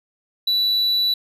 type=tone; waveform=triangle; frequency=3951 Hz; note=B7; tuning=in tune; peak=-15 dBFS; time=0.47-1.14 s; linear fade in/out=5 ms; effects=resampled to 32000 Hz